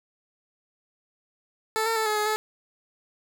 15% pulse tone with pitch steps, 439.3 / 452.7 / 440.1 / 425.9 / 421.9 / 431 Hz, A4 / A4 / A4 / G#4 / G#4 / A4, -3 / +49 / 0 / +44 / +27 / -36 cents, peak -17 dBFS, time 1.76-2.36 s, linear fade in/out 0 ms, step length 100 ms, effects none

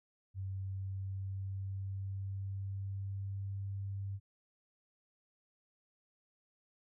sine tone with pitch glide, 96 to 98.47 Hz, G2 to G2, -36 to +8 cents, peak -37 dBFS, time 0.34-4.2 s, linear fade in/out 50 ms, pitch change +44 cents, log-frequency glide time 0.47-3.64 s, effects none

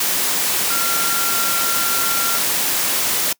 sine tone in noise, 1377 Hz, F6, 25 cents flat, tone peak -23 dBFS, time 0.7-2.38 s, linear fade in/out 5 ms, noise white, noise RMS -19 dBFS, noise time 0-3.33 s, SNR -7 dB, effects noise-tail reverb RT60 0.1 s tail -24 dB re dry + high-pass 150 Hz 12 dB/octave

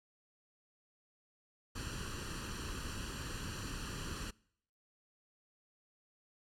pink noise with comb filter, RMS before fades -42 dBFS, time 1.75-4.31 s, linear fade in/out 10 ms, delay 0.69 ms, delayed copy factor +0.75, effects noise-tail reverb RT60 0.7 s tail -25 dB re dry + low-pass 9000 Hz 12 dB/octave

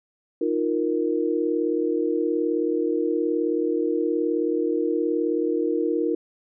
sine chord, Eb suspended second, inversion none, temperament just, 311.1 / 350 / 466.7 Hz, Eb4 / F4 / Bb4, 0 / +4 / +2 cents, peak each -25 dBFS, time 0.41-6.15 s, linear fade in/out 5 ms, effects none

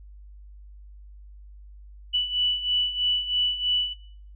sine beating tone pair, 2963 / 2966.1 Hz, F#7 / F#7, +2 / +4 cents, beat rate 3.1 Hz, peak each -28 / -23 dBFS, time 2.13-3.94 s, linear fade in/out 20 ms, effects noise-tail reverb RT60 0.6 s tail -21 dB re dry + added 50 Hz sine -43 dBFS peak until 4.35 s

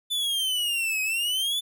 45% pulse exponential two-way sweep, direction down then up, 3520 to 2520 to 3520 Hz, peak -24 dBFS, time 0.1-1.61 s, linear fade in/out 20 ms, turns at 1.02 s, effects none

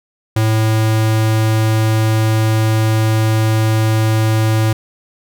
square tone, 110 Hz, A2, in tune, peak -12 dBFS, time 0.36-4.73 s, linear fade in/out 5 ms, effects none

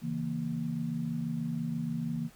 sine chord, A# diminished, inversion first, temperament equal, 138.59 / 164.81 / 233.1 Hz, C#3 / E3 / A#3, 0 / 0 / 0 cents, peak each -39 / -34 / -34 dBFS, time 0.01-2.3 s, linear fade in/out 50 ms, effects pink hiss -58 dBFS RMS until 2.35 s

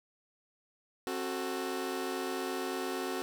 sawtooth chord, F# diminished, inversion second, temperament just, 266.4 / 370 / 444 Hz, C4 / F#4 / A4, +31 / 0 / +16 cents, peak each -35 / -32 / -37 dBFS, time 1.07-3.22 s, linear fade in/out 0 ms, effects none

